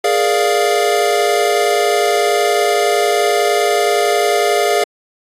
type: chord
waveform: square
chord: Bb dominant seventh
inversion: third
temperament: equal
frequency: 415.3 / 466.2 / 587.3 / 698.5 Hz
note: Ab4 / Bb4 / D5 / F5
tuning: 0 / 0 / 0 / 0 cents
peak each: -17 / -21 / -20 / -17 dBFS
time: 0.04-4.84 s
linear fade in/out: 5 ms
effects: low-pass 12000 Hz 12 dB/octave + AAC 48 kbps